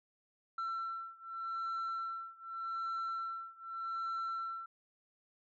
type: beating tone pair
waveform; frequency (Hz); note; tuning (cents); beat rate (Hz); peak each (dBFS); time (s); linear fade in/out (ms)
sine; 1345 / 1345.84; E6 / E6; +34 / +36; 0.84; -38 / -39; 0.58-4.66; 5
effects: tanh soft clip ceiling -34 dBFS